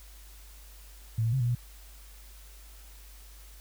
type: tone with pitch steps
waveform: sine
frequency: 111.9 / 114.6 / 132.7 / 120.4 / 121.5 Hz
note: A2 / A#2 / C3 / B2 / B2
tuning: +30 / -29 / +25 / -44 / -28 cents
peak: -24 dBFS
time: 1.18-1.55 s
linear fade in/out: 5 ms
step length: 74 ms
effects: added 50 Hz sine -48 dBFS peak until 3.6 s + white hiss -55 dBFS RMS until 3.6 s